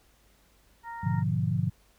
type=harmonic tone; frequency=464.7 Hz; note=A#4; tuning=5 cents flat; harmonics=2 / 3 / 4; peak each=-37 / -49 / -45 dBFS; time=0.83-1.24 s; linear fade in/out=50 ms
type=chord; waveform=sine; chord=G# diminished seventh; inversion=none; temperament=equal with one note detuned; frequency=103.83 / 123.47 / 148.28 / 174.61 Hz; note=G#2 / B2 / D3 / F3; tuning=0 / 0 / +17 / 0 cents; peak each=-30 dBFS; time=1.03-1.7 s; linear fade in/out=10 ms
effects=added 50 Hz sine -64 dBFS peak until 1.98 s + pink hiss -64 dBFS RMS until 1.98 s